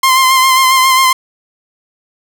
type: tone with vibrato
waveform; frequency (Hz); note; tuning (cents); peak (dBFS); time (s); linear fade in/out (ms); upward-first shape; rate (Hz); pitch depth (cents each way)
sawtooth; 1046.5; C6; 0; -3; 0.03-1.13; 5; sine; 7.4; 30
effects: none